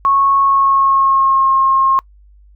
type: tone with pitch glide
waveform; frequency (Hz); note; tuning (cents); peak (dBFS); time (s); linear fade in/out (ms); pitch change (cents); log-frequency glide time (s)
sine; 1100 to 1073; C#6 to C6; -14 to +43; -9; 0.05-1.99; 0; -43; 0.4-1.52
effects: noise-tail reverb RT60 0.1 s tail -26 dB re dry + added 50 Hz sine -42 dBFS peak until 2.55 s